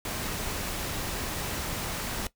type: noise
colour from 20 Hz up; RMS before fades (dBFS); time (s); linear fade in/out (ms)
pink; -33; 0.05-2.27; 2
effects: noise-tail reverb RT60 0.1 s tail -17 dB re dry